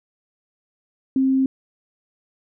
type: tone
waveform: sine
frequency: 265.3 Hz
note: C4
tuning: 24 cents sharp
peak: -15 dBFS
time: 1.16-1.46 s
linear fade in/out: 2 ms
effects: none